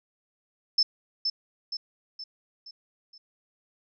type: tone with echo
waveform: sine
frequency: 5270 Hz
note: E8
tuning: 1 cent flat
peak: -18 dBFS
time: 0.78-0.83 s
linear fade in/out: 5 ms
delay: 470 ms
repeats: 5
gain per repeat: -6 dB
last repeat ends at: 3.18 s
effects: none